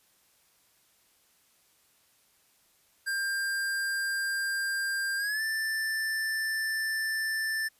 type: tone with pitch glide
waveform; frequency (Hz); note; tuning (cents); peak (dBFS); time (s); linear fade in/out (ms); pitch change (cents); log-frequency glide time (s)
square; 1594 to 1768.7; G6 to A6; +28 to +9; -29; 3.06-7.69; 20; +181; 5.17-5.42
effects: white hiss -66 dBFS RMS until 7.79 s + resampled to 32000 Hz